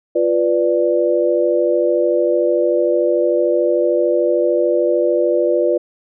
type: chord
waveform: sine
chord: B diminished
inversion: second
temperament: equal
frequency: 349.2 / 493.9 / 587.3 Hz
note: F4 / B4 / D5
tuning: 0 / 0 / 0 cents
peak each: -17 dBFS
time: 0.15-5.78 s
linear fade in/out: 10 ms
effects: none